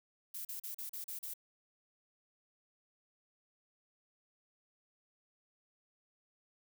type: noise bursts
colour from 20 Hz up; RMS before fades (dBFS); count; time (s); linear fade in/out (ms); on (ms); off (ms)
violet; -43; 7; 0.34-1.338; 5; 110; 38
effects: none